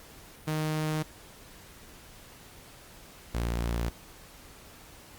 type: tone pair in turn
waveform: sawtooth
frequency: 155.1 / 58.1 Hz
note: D#3 / A#1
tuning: -5 / -5 cents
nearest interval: octave + perfect fourth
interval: 1700 cents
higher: first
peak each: -24 dBFS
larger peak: neither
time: 0.47-1.03 / 3.34-3.9 s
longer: neither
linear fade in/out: 10 ms
effects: pink hiss -51 dBFS RMS until 5.18 s + Opus 48 kbps